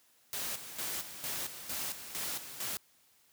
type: noise with tremolo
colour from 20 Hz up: white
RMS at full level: -37 dBFS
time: 0.33-2.77 s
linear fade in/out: 0 ms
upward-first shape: square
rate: 2.2 Hz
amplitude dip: 65%
effects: white hiss -67 dBFS RMS until 3.32 s + high-pass 60 Hz 12 dB/octave